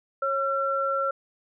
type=tone pair together; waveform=sine; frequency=547 / 1355.1 Hz; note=C#5 / E6; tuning=-23 / +47 cents; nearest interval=octave + major third; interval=1570 cents; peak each=-27 / -25 dBFS; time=0.22-1.11 s; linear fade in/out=5 ms; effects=none